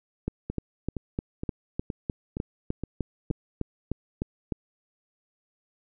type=two click trains; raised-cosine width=3 ms; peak=-15 / -18 dBFS; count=15 / 7; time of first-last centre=0.28-4.522 / 0.5-3.304 s; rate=3.3 / 2.14 Hz; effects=none